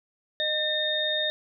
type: tone cluster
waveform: sine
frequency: 614 / 1804 / 3683 Hz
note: D#5 / A6 / A#7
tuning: -23 / +43 / -22 cents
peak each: -30 / -31 / -26 dBFS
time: 0.4-1.3 s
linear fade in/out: 0 ms
effects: none